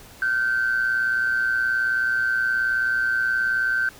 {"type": "tone pair together", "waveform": "sine", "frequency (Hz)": [1421.2, 1540], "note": ["F6", "G6"], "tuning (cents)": [30, -31], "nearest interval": "minor second", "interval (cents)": 139, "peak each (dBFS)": [-27, -19], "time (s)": [0.22, 3.89], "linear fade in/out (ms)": 2, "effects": ["tanh soft clip ceiling -14 dBFS", "pink hiss -46 dBFS RMS until 3.99 s"]}